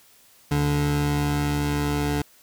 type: tone pair together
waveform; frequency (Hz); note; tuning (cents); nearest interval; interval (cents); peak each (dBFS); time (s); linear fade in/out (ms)
25% pulse; 72.6 / 145.43; D2 / D3; -19 / -17; octave; 1202; -24 / -18; 0.51-2.22; 5
effects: white hiss -55 dBFS RMS until 2.42 s